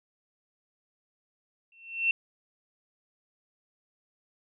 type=tone with exponential growth; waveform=sine; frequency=2700 Hz; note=E7; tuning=41 cents sharp; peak=-19 dBFS; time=1.72-2.11 s; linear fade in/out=2 ms; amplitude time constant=84 ms; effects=none